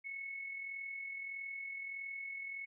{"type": "tone with amplitude modulation", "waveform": "sine", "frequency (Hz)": 2200, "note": "C#7", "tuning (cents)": -14, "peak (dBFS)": -39, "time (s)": [0.04, 2.66], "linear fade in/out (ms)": 20, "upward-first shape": "sine", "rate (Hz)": 41.6, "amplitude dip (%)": 45, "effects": []}